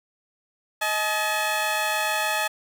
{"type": "tone pair together", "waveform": "15% pulse", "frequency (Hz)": [629.6, 855], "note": ["D#5", "A5"], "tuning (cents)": [20, -50], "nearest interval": "perfect fourth", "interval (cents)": 530, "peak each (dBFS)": [-21, -18], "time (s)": [0.81, 2.48], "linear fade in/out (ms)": 10, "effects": []}